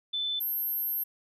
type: tone pair in turn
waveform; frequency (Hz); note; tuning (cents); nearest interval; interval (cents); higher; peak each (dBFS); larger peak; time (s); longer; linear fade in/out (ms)
sine; 3517 / 12745; A7 / G9; -1 / +28; octave + minor seventh; 2229; second; -28; neither; 0.13-0.4 / 0.4-1.04; second; 10
effects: none